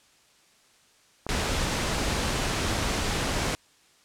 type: clicks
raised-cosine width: 1 ms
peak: -18 dBFS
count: 7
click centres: 1.266 / 1.35 / 1.983 / 2.078 / 2.194 / 2.726 / 2.788 s
type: noise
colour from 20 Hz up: pink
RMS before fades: -27 dBFS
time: 1.29-3.55 s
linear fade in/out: 0 ms
effects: white hiss -60 dBFS RMS until 4.04 s + low-pass 8000 Hz 12 dB/octave